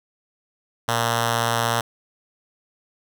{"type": "tone with notch filter", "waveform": "5% pulse", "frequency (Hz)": 116.54, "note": "A#2", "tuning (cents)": 0, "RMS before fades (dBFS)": -22, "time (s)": [0.88, 1.81], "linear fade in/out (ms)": 5, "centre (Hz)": 310, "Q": 0.86, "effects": []}